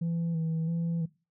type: tone with vibrato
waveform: sine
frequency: 164.81 Hz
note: E3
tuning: in tune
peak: -25 dBFS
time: 0.01-1.06 s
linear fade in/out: 10 ms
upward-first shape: square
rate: 1.5 Hz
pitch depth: 31 cents each way
effects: noise-tail reverb RT60 0.3 s tail -20 dB re dry + tanh soft clip ceiling -26 dBFS